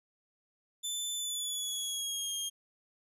20% pulse tone with pitch glide, 3520 to 3228 Hz, A7 to G#7, 0 to -50 cents, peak -28 dBFS, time 0.83-2.5 s, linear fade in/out 20 ms, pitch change -150 cents, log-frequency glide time 1.15-2.35 s, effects none

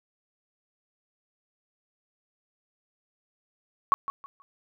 sine tone with echo, 1114 Hz, C#6, 8 cents sharp, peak -16 dBFS, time 3.92-3.94 s, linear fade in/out 0 ms, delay 160 ms, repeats 3, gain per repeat -12 dB, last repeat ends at 4.42 s, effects none

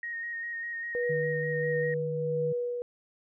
sine tone with vibrato, 1864.7 Hz, A#6, in tune, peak -33 dBFS, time 0.03-1.94 s, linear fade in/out 2 ms, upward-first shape square, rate 5 Hz, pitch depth 16 cents each way
sine tone with tremolo, 485.3 Hz, B4, 30 cents flat, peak -26 dBFS, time 0.95-2.82 s, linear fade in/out 0 ms, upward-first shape triangle, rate 1.5 Hz, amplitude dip 45%
sine tone, 152.6 Hz, D#3, 33 cents flat, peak -33 dBFS, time 1.09-2.53 s, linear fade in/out 10 ms
effects none

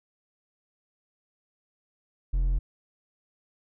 triangle tone with hard clipping, 43.06 Hz, F1, 24 cents flat, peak -23 dBFS, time 2.33-2.59 s, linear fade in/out 10 ms, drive 7 dB, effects none

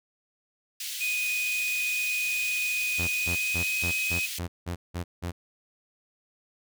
pink high-pass noise, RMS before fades -35 dBFS, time 0.8-4.39 s, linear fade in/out 5 ms, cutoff 2600 Hz, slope 24 dB/octave
triangle tone with pitch glide, 2489 to 2521 Hz, D#7 to D#7, 0 to +22 cents, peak -25 dBFS, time 1-4.27 s, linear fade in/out 20 ms, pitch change +22 cents, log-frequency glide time 3.15-3.83 s
sawtooth tone bursts, 87.31 Hz, F2, in tune, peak -26 dBFS, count 9, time 2.98-5.32 s, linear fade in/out 20 ms, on 100 ms, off 180 ms
effects none

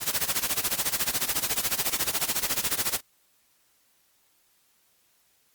white noise with tremolo, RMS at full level -24 dBFS, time 0-3.01 s, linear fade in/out 50 ms, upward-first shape sine, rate 14 Hz, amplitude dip 85%, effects white hiss -66 dBFS RMS until 5.54 s + Opus 48 kbps

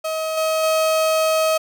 35% pulse tone with level steps, 635 Hz, D#5, 35 cents sharp, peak -20 / -16 / -14 dBFS, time 0.04-1.58 s, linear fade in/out 10 ms, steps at 0.37 / 0.63 s, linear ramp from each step 5 ms, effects none

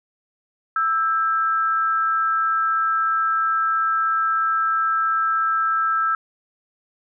sine tone pair together, 1318.5 / 1602.3 Hz, E6 / G6, 0 / +37 cents, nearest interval minor third, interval 337 cents, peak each -18 / -26 dBFS, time 0.76-6.15 s, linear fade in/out 2 ms, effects none

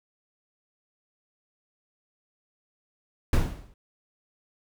brown noise with exponential decay, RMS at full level -17 dBFS, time 3.33-3.74 s, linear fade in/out 2 ms, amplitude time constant 87 ms, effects none

